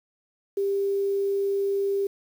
sine tone with quantisation, 396.5 Hz, G4, 20 cents sharp, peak -22 dBFS, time 0.57-2.07 s, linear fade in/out 5 ms, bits 8, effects none

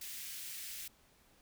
white high-pass noise, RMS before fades -45 dBFS, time 0.01-0.88 s, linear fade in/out 5 ms, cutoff 1800 Hz, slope 24 dB/octave, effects pink hiss -67 dBFS RMS until 1.41 s

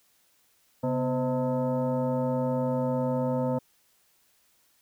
sine tone with frequency modulation, 133.8 Hz, C3, 39 cents sharp, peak -24 dBFS, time 0.83-3.59 s, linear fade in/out 10 ms, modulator 383 Hz, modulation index 1.6, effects white hiss -66 dBFS RMS until 4.81 s

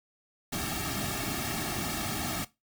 pink noise with comb filter, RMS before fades -33 dBFS, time 0.52-2.45 s, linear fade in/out 10 ms, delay 2 ms, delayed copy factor -0.95, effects noise-tail reverb RT60 0.2 s tail -17 dB re dry

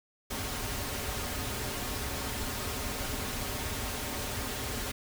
pink noise with comb filter, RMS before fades -35 dBFS, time 0.3-4.92 s, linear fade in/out 10 ms, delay 6 ms, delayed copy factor -0.6, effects none

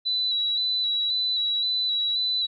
sine tone with vibrato, 3946 Hz, B7, 2 cents flat, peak -22 dBFS, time 0.05-2.47 s, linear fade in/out 20 ms, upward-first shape square, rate 1.9 Hz, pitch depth 22 cents each way, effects none

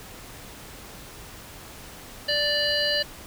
harmonic tone, 587.3 Hz, D5, in tune, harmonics 1 / 3 / 5 / 7 / 8, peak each -28 / -28 / -28 / -28 / -28 dBFS, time 2.28-3.03 s, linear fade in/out 10 ms, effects pink hiss -43 dBFS RMS until 3.26 s

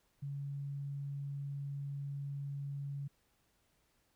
sine tone, 140.7 Hz, C#3, 26 cents sharp, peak -38 dBFS, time 0.22-3.08 s, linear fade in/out 10 ms, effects pink hiss -75 dBFS RMS until 4.15 s

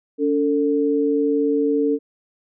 sine tone pair together, 285.2 / 447 Hz, C#4 / A4, +49 / +27 cents, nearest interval minor sixth, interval 778 cents, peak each -19 dBFS, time 0.18-1.99 s, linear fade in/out 50 ms, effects none

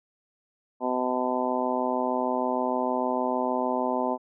harmonic tone, 126.5 Hz, B2, 42 cents sharp, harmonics 2 / 3 / 4 / 5 / 6 / 7 / 8, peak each -30 / -33 / -33 / -30 / -35 / -30 / -34 dBFS, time 0.8-4.18 s, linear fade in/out 50 ms, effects none

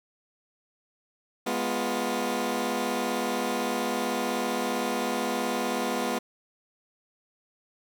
15% pulse chord, F diminished, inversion first, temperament equal with one note detuned, 207.7 / 246.9 / 352.5 Hz, Ab3 / Cb4 / F4, 0 / 0 / +16 cents, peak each -26 / -23 / -26 dBFS, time 1.46-6.19 s, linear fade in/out 10 ms, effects none

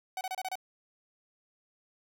45% pulse tone bursts, 752 Hz, F#5, 28 cents sharp, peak -33 dBFS, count 6, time 0.17-0.555 s, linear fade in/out 2 ms, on 40 ms, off 29 ms, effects none

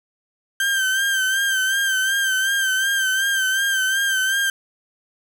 35% pulse tone with vibrato, 1568 Hz, G6, in tune, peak -16 dBFS, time 0.6-4.5 s, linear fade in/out 2 ms, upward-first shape sine, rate 2.7 Hz, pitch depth 47 cents each way, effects none

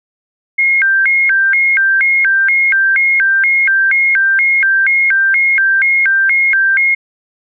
sine tone with vibrato, 1840 Hz, A#6, 23 cents flat, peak -8 dBFS, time 0.58-6.95 s, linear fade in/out 10 ms, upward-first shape square, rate 2.1 Hz, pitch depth 270 cents each way, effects none

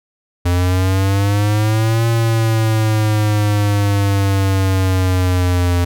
square exponential two-way sweep, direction up then down, 87.31 to 115.7 to 87.31 Hz, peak -13 dBFS, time 0.45-5.85 s, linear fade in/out 10 ms, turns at 2.07 s, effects none

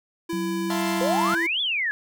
square tone, 334.4 Hz, E4, 25 cents sharp, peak -27 dBFS, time 0.29-1.47 s, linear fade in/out 10 ms
sine tone with pitch glide, 186.7 to 191.84 Hz, F#3 to G3, +16 to -37 cents, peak -28 dBFS, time 0.33-1.34 s, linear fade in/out 0 ms, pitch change +47 cents, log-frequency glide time 0.44-0.75 s
sawtooth chord, F major seventh, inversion third, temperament equal, 659.3 / 698.5 / 880 / 1046.5 Hz, E5 / F5 / A5 / C6, 0 / 0 / 0 / 0 cents, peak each -29 dBFS, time 0.7-1.35 s, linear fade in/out 2 ms
sine exponential two-way sweep, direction up then down, 484.4 to 3520 to 1657 Hz, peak -22 dBFS, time 1.01-1.91 s, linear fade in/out 0 ms, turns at 1.61 s
effects none

